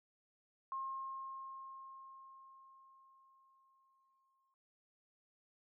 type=tone with exponential decay; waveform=sine; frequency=1070 Hz; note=C6; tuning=38 cents sharp; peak=-38 dBFS; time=0.72-4.54 s; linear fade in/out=1 ms; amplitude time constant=830 ms; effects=none

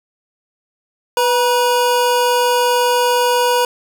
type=tone pair together; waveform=square; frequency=493.9 / 958.6 Hz; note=B4 / A#5; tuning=0 / +48 cents; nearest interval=major seventh; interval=1148 cents; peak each=-16 dBFS; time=1.17-3.65 s; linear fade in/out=2 ms; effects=7-bit

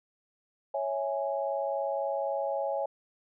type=chord; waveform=sine; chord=C# minor; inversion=none; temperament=equal with one note detuned; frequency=554.4 / 654.3 / 830.6 Hz; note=C#5 / E5 / G#5; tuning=0 / -13 / 0 cents; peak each=-31 / -34 / -34 dBFS; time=0.74-2.86 s; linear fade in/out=5 ms; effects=none

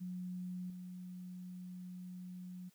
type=tone with level steps; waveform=sine; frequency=181.3 Hz; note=F#3; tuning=35 cents flat; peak=-40 / -45 dBFS; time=0-2.7 s; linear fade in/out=20 ms; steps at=0.7 s; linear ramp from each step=2 ms; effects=white hiss -71 dBFS RMS until 2.74 s

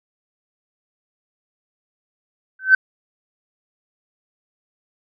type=tone with exponential growth; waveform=sine; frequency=1534 Hz; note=G6; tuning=38 cents flat; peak=-3 dBFS; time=2.59-2.75 s; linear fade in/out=5 ms; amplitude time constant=33 ms; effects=tanh soft clip ceiling 0 dBFS

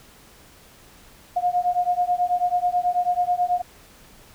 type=beating tone pair; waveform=sine; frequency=710 / 719.2 Hz; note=F5 / F#5; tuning=+28 / -49 cents; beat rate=9.2 Hz; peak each=-22 dBFS; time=1.36-3.62 s; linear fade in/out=10 ms; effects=pink hiss -50 dBFS RMS until 4.34 s

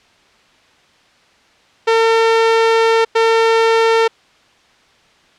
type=tone bursts at uneven times; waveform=sawtooth; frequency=452.8 Hz; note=A4; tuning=50 cents sharp; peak=-6 dBFS; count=2; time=1.87-3.05 / 3.15-4.08 s; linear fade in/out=10 ms; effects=white hiss -51 dBFS RMS until 5.38 s + low-pass 4000 Hz 12 dB/octave

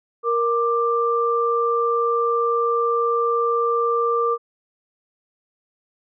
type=tone pair together; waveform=sine; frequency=467.9 / 1182 Hz; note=A#4 / D6; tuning=+6 / +11 cents; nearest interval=octave + major third; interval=1605 cents; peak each=-20 dBFS; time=0.23-4.38 s; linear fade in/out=50 ms; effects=none

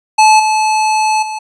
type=tone with level steps; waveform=square; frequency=865 Hz; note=A5; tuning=30 cents flat; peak=-5 / -11 / -20 dBFS; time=0.18-1.39 s; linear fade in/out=10 ms; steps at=0.39 / 1.22 s; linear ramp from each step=10 ms; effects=resampled to 22050 Hz

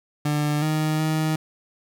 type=tone with pitch steps; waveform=30% pulse; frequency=148.6 / 155 / 156.6 Hz; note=D3 / D#3 / D#3; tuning=+21 / -6 / +11 cents; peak=-18 dBFS; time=0.25-1.36 s; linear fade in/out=5 ms; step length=370 ms; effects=none

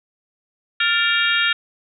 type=harmonic tone with a mistuned harmonic; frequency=465.6 Hz; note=A#4; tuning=2 cents flat; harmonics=3 / 4 / 5 / 6 / 7 / 8; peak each=-21 / -22 / -23 / -24 / -24 / -25 dBFS; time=0.8-1.53 s; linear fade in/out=5 ms; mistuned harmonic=4; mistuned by=-89 cents; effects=none

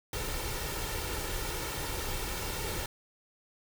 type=noise with comb filter; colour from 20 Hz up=pink; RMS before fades=-35 dBFS; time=0.13-2.86 s; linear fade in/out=2 ms; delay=2.2 ms; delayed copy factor=+0.55; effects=none

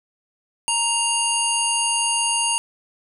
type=harmonic tone with a mistuned harmonic; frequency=932.3 Hz; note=A#5; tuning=in tune; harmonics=1 / 3 / 5 / 7 / 9 / 10; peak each=-25 / -23 / -31 / -29 / -31 / -23 dBFS; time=0.68-2.58 s; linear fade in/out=0 ms; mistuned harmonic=10; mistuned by=+19 cents; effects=none

